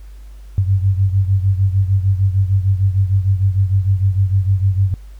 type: beating tone pair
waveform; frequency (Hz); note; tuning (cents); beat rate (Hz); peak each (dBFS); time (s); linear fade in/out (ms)
sine; 95.2 / 101.8; F#2 / G#2; +50 / -34; 6.6; -13 / -18; 0.58-4.94; 0
effects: added 50 Hz sine -33 dBFS peak until 5.19 s + pink hiss -54 dBFS RMS until 5.19 s